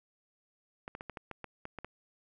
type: clicks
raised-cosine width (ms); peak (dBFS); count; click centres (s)
0.5; -26; 10; 0.879 / 0.951 / 1.009 / 1.097 / 1.172 / 1.313 / 1.443 / 1.654 / 1.787 / 1.846
effects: none